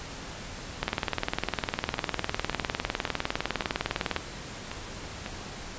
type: two click trains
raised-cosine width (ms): 0.3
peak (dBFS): -18 / -10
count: 9 / 67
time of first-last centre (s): 0.89-5.262 / 0.83-4.163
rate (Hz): 1.83 / 19.8
effects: pink hiss -40 dBFS RMS until 5.78 s + resampled to 16000 Hz